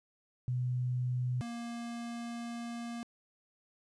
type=tone pair in turn; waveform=sine / square; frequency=125 / 235.1 Hz; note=B2 / A#3; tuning=+21 / +15 cents; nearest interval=major seventh; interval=1094 cents; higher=second; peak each=-30 / -39 dBFS; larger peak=first; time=0.48-1.41 / 1.41-3.03 s; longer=second; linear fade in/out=0 ms; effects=resampled to 22050 Hz + 12-bit